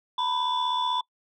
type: tone cluster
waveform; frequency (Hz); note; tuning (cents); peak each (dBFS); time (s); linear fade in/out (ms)
sine; 917 / 993 / 3471; A#5 / B5 / A7; -29 / +9 / -24; -30 / -25 / -29; 0.18-1.01; 5
effects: noise-tail reverb RT60 0.1 s tail -24 dB re dry + tanh soft clip ceiling -18 dBFS